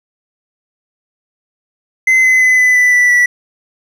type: tone with pitch steps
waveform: triangle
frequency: 2053 / 2036 / 2020 / 2004 / 1987.7 / 1971.6 / 1955.8 Hz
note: C7 / C7 / B6 / B6 / B6 / B6 / B6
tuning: -33 / -48 / +39 / +25 / +11 / -3 / -17 cents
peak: -5 dBFS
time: 2.07-3.26 s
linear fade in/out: 5 ms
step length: 170 ms
effects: none